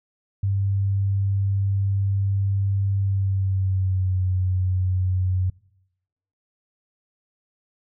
sine tone with pitch glide, 98.5 to 92.44 Hz, G2 to F#2, +9 to -1 cents, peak -19 dBFS, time 0.43-5.5 s, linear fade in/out 5 ms, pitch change -110 cents, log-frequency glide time 2.97-4.24 s, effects noise-tail reverb RT60 0.9 s tail -24 dB re dry

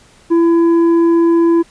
triangle tone with tanh clipping, 335.6 Hz, E4, 31 cents sharp, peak -9 dBFS, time 0.3-1.63 s, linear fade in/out 20 ms, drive 10 dB, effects pink hiss -47 dBFS RMS until 1.7 s + resampled to 22050 Hz

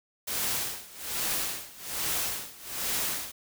white noise with tremolo, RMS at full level -29 dBFS, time 0.27-3.32 s, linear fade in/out 10 ms, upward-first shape sine, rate 1.2 Hz, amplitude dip 90%, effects none

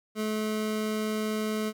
25% pulse tone, 215.5 Hz, A3, 36 cents flat, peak -24 dBFS, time 0.15-1.73 s, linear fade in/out 50 ms, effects none

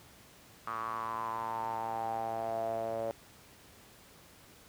sawtooth tone with band-pass filter sweep, 113 Hz, A2, 47 cents sharp, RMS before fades -36 dBFS, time 0.67-3.11 s, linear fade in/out 0 ms, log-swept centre 1200 to 590 Hz, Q 8.2, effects pink hiss -57 dBFS RMS until 4.68 s + high-pass 60 Hz 12 dB/octave

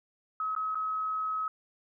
sine tone with dropouts, 1279 Hz, D#6, 47 cents sharp, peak -29 dBFS, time 0.4-1.48 s, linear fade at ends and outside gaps 2 ms, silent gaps 0.551-0.563 / 0.747-0.754 s, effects none

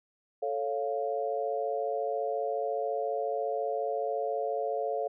sine chord, A augmented, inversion none, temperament equal, 440 / 554.4 / 698.5 Hz, A4 / C#5 / E#5, 0 / 0 / 0 cents, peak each -33 dBFS, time 0.42-5.08 s, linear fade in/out 10 ms, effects none

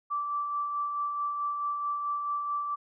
sine tone with tremolo, 1165 Hz, D6, 14 cents flat, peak -27 dBFS, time 0.1-2.76 s, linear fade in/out 20 ms, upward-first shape sine, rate 4.6 Hz, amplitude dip 35%, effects none

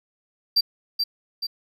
triangle tone with echo, 4699 Hz, D8, in tune, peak -14 dBFS, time 0.56-0.61 s, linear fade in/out 10 ms, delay 430 ms, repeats 2, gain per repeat -5 dB, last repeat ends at 1.47 s, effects none

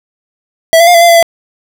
square tone with pitch steps, 656 / 678 / 706 / 677 / 689 / 677 / 672 Hz, E5 / E5 / F5 / E5 / F5 / E5 / E5, -9 / +49 / +19 / +46 / -24 / +46 / +33 cents, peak -3 dBFS, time 0.73-1.227 s, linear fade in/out 0 ms, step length 71 ms, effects none

